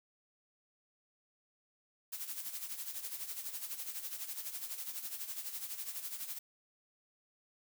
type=noise with tremolo; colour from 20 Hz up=blue; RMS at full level=-40 dBFS; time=2.12-6.39 s; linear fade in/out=10 ms; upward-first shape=sine; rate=12 Hz; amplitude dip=65%; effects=none